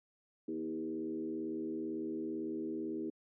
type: tone with frequency modulation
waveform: sine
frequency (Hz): 320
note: D#4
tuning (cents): +49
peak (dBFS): -35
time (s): 0.48-3.1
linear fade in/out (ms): 5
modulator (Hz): 77.9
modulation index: 1.1
effects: high-pass 200 Hz 12 dB/octave